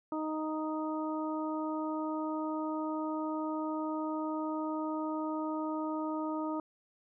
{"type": "harmonic tone", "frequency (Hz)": 311.1, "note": "D#4", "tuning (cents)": 0, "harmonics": [1, 2, 3, 4], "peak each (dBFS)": [-34, -40, -40, -42], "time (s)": [0.12, 6.6], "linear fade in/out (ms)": 2, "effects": []}